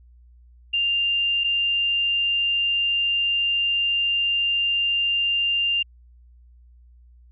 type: tone pair in turn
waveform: sine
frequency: 2794 / 2794 Hz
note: F7 / F7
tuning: 0 / 0 cents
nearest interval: unison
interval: 0 cents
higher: neither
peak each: -19 dBFS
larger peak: neither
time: 0.73-1.44 / 1.44-5.83 s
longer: second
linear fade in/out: 10 ms
effects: added 60 Hz sine -48 dBFS peak until 7.31 s